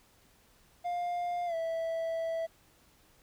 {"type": "tone with pitch glide", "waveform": "triangle", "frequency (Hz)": [704, 656.9], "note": ["F5", "E5"], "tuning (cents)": [14, -6], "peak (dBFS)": -29, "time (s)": [0.84, 2.47], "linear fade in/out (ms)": 20, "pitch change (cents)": -120, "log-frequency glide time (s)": [1.46, 1.55], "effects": ["pink hiss -64 dBFS RMS until 3.22 s"]}